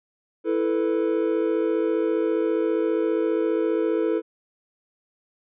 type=chord; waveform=triangle; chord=E suspended fourth; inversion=none; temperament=just; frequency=329.6 / 439.5 / 494.4 Hz; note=E4 / A4 / B4; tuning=0 / -2 / +2 cents; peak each=-22 / -22 / -25 dBFS; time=0.44-4.22 s; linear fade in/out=50 ms; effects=resampled to 8000 Hz